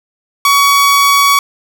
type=tone; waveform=sawtooth; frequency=1127 Hz; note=C#6; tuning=28 cents sharp; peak=-3 dBFS; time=0.45-1.39 s; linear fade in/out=2 ms; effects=none